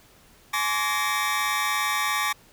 25% pulse tone cluster, 843 / 1054 / 1151 / 1857 Hz, G#5 / C6 / D6 / A#6, +26 / +12 / -35 / -7 cents, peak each -27 / -29 / -22 / -26 dBFS, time 0.53-2.33 s, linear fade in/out 10 ms, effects pink hiss -55 dBFS RMS until 2.52 s

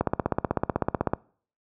click train, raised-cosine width 1 ms, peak -8 dBFS, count 19, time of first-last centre 0.01-1.135 s, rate 16 Hz, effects noise-tail reverb RT60 0.5 s tail -24 dB re dry + high-pass 60 Hz 12 dB/octave

